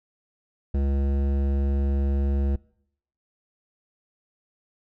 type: tone with hard clipping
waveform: sine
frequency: 69.3 Hz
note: C#2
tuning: in tune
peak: -23 dBFS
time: 0.74-2.56 s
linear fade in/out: 5 ms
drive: 14 dB
effects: noise-tail reverb RT60 0.7 s tail -23 dB re dry